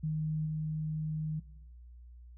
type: tone with level steps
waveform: sine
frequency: 155.56 Hz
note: D#3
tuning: in tune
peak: -30 / -32 dBFS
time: 0.03-1.4 s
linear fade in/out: 10 ms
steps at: 0.45 s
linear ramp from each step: 20 ms
effects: noise-tail reverb RT60 0.9 s tail -19 dB re dry + added 60 Hz sine -49 dBFS peak until 2.37 s